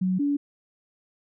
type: tone pair in turn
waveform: sine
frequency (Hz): 185.3 / 286.1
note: F#3 / D4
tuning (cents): +3 / -45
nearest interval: minor sixth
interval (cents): 752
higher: second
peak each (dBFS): -21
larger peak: neither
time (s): 0.01-0.19 / 0.19-0.37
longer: neither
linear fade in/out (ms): 10
effects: none